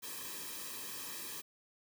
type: noise with comb filter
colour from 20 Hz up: white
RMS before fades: -44 dBFS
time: 0.02-1.42 s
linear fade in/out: 20 ms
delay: 1.4 ms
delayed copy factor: -0.9
effects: none